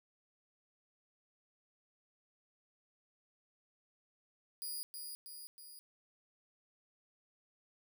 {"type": "tone with echo", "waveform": "5% pulse", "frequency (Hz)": 4876, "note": "D#8", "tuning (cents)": -36, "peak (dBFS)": -33, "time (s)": [4.62, 4.83], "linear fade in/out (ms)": 0, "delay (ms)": 320, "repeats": 3, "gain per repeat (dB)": -4, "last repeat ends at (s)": 5.79, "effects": []}